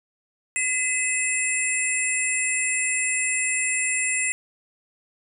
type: tone cluster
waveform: sine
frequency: 2023 / 2588 / 7530 / 9380 Hz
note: B6 / E7 / A#8 / D9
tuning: +41 / -32 / +16 / -3 cents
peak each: -27 dBFS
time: 0.56-4.32 s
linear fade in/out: 0 ms
effects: none